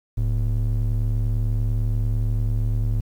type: ring-modulated tone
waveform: triangle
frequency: 74.5 Hz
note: D2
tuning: 25 cents sharp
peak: -14 dBFS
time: 0.17-3.01 s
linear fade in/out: 10 ms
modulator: 34.4 Hz
effects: 9-bit